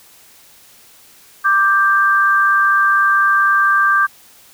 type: tone pair together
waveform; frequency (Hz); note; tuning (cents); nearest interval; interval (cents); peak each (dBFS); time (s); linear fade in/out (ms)
sine; 1176.8 / 1579; D6 / G6; +3 / +12; perfect fourth; 509; -13; 1.44-4.07; 20
effects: white hiss -46 dBFS RMS until 4.53 s